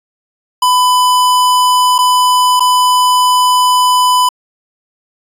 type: tone with dropouts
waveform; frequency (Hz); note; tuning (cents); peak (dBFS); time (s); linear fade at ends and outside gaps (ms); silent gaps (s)
square; 1000; B5; +21; -8; 0.62-4.29; 5; 1.982-1.987 / 2.597-2.604
effects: resampled to 32000 Hz